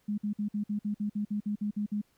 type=tone bursts; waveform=sine; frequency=207.7 Hz; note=G#3; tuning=in tune; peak=-28 dBFS; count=13; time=0.08-2.016 s; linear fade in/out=10 ms; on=100 ms; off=53 ms; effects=pink hiss -70 dBFS RMS until 2.17 s